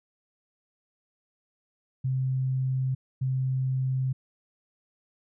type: tone bursts at uneven times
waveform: sine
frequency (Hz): 130.81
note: C3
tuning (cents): 0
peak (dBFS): -24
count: 2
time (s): 2.04-2.95 / 3.21-4.13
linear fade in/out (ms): 10
effects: none